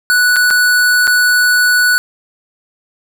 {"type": "tone with dropouts", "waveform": "square", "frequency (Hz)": 1478, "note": "F#6", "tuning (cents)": -2, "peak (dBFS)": -9, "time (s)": [0.1, 1.98], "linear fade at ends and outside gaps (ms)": 0, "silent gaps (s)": [[0.36, 0.365], [0.504, 0.509], [1.071, 1.077]], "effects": []}